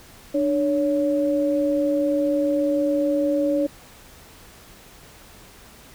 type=tone pair together; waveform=sine; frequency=297.7 / 562 Hz; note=D4 / C#5; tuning=+24 / +24 cents; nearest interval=major seventh; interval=1100 cents; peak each=-21 dBFS; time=0.34-3.67 s; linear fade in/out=10 ms; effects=pink hiss -47 dBFS RMS until 5.94 s